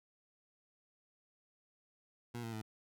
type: tone with pitch steps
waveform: 20% pulse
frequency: 119.3 / 114.31 / 109.53 Hz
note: A#2 / A#2 / A2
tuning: +41 / -33 / -7 cents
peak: -36 dBFS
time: 2.34-2.619 s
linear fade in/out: 10 ms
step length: 93 ms
effects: none